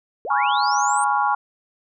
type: linear sweep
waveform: sine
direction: up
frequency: 386.1 to 8780 Hz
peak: -26 dBFS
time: 0.25-1.04 s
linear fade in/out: 0 ms
type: chord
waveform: sine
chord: C# dominant seventh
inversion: second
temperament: equal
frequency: 830.6 / 987.8 / 1108.7 / 1396.9 Hz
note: G#5 / B5 / C#6 / E#6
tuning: 0 / 0 / 0 / 0 cents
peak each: -20 / -24 / -23 / -25 dBFS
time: 0.3-1.35 s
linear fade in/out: 5 ms
effects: none